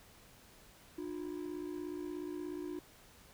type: ring-modulated tone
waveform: triangle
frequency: 329.6 Hz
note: E4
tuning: in tune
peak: -34 dBFS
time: 0.98-2.79 s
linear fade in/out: 2 ms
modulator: 28.4 Hz
effects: pink hiss -60 dBFS RMS until 3.33 s